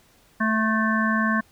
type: harmonic tone with a mistuned harmonic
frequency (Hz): 220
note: A3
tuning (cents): 0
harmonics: 1 / 3 / 5 / 7 / 8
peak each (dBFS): -22 / -32 / -26 / -27 / -27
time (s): 0.4-1.41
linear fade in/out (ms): 10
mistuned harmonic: 5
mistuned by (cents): -25
effects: pink hiss -58 dBFS RMS until 1.51 s

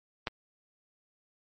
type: clicks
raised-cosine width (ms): 0.3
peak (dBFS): -14 / -29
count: 2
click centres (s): 0.272 / 0.28
effects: MP3 32 kbps

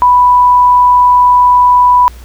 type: tone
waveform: sine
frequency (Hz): 988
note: B5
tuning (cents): 0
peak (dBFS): -3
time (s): 0.02-2.08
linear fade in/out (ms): 0
effects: added 60 Hz sine -29 dBFS peak until 2.24 s + pink hiss -40 dBFS RMS until 2.24 s

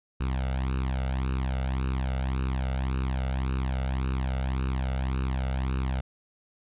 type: tone with flanger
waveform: sawtooth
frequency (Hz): 65.41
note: C2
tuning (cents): 0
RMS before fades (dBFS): -28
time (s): 0.2-6.01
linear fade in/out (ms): 10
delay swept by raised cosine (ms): 0.74 to 1.44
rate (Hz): 1.8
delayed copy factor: +0.8
effects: resampled to 8000 Hz

